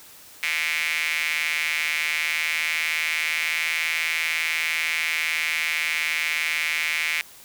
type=tone with high-pass filter; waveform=square; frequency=80.1 Hz; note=E2; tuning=49 cents flat; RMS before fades=-25 dBFS; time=0.43-7.21 s; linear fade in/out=0 ms; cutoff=2200 Hz; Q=5.5; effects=white hiss -47 dBFS RMS until 7.44 s